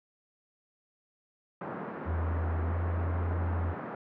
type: band-pass noise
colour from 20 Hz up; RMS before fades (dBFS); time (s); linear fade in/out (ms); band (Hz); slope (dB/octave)
pink; -39; 1.61-3.95; 2; 160 to 1500; 24
type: tone with pitch glide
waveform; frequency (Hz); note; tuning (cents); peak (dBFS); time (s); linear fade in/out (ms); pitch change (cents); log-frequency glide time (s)
sine; 82.41 to 85.51; E2 to F2; 0 to -36; -28; 2.05-3.75; 50; +64; 2.65-2.77
effects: none